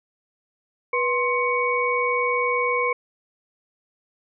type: tone cluster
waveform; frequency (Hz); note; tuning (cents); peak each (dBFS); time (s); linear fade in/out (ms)
sine; 488.4 / 1054 / 2240; B4 / C6 / C#7; -19 / +12 / +18; -24; 0.93-2.93; 5
effects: none